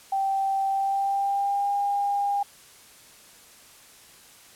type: tone with pitch glide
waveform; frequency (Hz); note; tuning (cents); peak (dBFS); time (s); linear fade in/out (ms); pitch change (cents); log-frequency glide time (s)
sine; 780 to 806.6; G5 to G5; -9 to +49; -22; 0.12-2.43; 5; +58; 0.68-1.72
effects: white hiss -51 dBFS RMS until 4.55 s + low-pass 12000 Hz 12 dB/octave

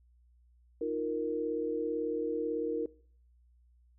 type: chord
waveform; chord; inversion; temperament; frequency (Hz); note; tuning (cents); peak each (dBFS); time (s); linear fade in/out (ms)
sine; Eb suspended second; none; equal; 311.1 / 349.2 / 466.2; Eb4 / F4 / Bb4; 0 / 0 / 0; -37 / -38 / -32; 0.81-2.86; 5
effects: noise-tail reverb RT60 0.5 s tail -21 dB re dry + added 60 Hz sine -61 dBFS peak until 3.98 s

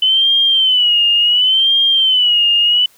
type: tone with vibrato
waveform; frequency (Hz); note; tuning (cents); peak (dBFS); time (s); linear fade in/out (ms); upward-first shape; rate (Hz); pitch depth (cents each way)
sine; 3015; F#7; +32; -9; 0.02-2.86; 5; sine; 0.7; 110
effects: white hiss -50 dBFS RMS until 2.97 s

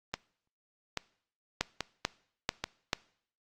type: two click trains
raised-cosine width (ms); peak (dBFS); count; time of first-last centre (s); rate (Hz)
0.2; -10 / -14; 4 / 4; 1.61-2.932 / 0.14-2.64; 2.27 / 1.2
effects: noise-tail reverb RT60 0.6 s tail -22 dB re dry + Opus 32 kbps

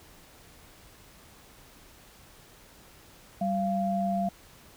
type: tone pair together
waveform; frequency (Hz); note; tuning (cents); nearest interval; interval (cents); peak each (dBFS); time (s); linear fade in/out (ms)
sine; 193.6 / 689.9; G3 / F5; -21 / -21; octave + minor seventh; 2200; -28 / -28; 3.41-4.29; 5
effects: pink hiss -54 dBFS RMS until 4.76 s

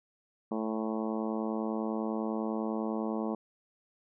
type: harmonic tone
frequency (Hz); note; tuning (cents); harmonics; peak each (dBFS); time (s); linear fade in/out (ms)
110; A2; 0; 2 / 3 / 4 / 5 / 6 / 7 / 8 / 9 / 10; -33 / -37 / -39 / -41 / -43 / -44 / -45 / -46 / -47; 0.51-3.35; 5
effects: none

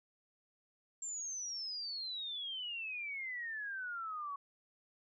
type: exponential sweep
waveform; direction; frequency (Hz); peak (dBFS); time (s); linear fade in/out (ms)
sine; down; 7440 to 1108.7; -39; 1.02-4.36; 5
effects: none

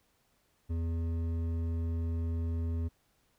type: tone with hard clipping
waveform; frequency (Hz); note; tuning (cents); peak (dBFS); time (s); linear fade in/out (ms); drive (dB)
triangle; 83; E2; +12; -32; 0.69-2.89; 20; 13
effects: pink hiss -72 dBFS RMS until 3.38 s

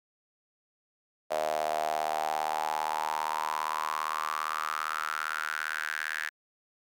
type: tone with high-pass filter sweep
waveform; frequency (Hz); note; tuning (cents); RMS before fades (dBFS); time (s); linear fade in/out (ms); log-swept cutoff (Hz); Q
sawtooth; 77.5; D#2; -6; -32; 1.3-6.3; 20; 630 to 1700; 6.8
effects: none

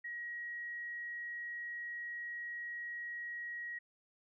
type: tone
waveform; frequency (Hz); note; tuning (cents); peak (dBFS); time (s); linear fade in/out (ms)
sine; 1900; A#6; +33; -40; 0.04-3.79; 10
effects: none

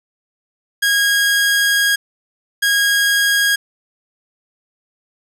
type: tone bursts at uneven times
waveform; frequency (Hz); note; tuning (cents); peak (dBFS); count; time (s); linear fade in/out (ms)
sawtooth; 1638; G#6; -24; -9; 2; 0.82-1.96 / 2.62-3.56; 10
effects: resampled to 32000 Hz + 7-bit

